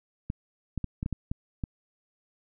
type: clicks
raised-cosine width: 5 ms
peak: -18 dBFS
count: 8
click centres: 0.301 / 0.777 / 0.843 / 1.029 / 1.061 / 1.127 / 1.315 / 1.638 s
effects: none